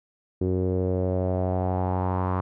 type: tone with low-pass filter sweep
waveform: sawtooth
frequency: 92.2 Hz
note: F#2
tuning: 6 cents flat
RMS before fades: -25 dBFS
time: 0.41-2.41 s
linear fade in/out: 5 ms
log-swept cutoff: 380 to 1100 Hz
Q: 3.7
effects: none